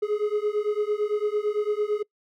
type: beating tone pair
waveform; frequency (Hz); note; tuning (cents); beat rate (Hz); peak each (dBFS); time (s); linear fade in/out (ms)
triangle; 415.3 / 424.2; G#4 / G#4; 0 / +37; 8.9; -24; 0.02-2.03; 10
effects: noise-tail reverb RT60 0.1 s tail -25 dB re dry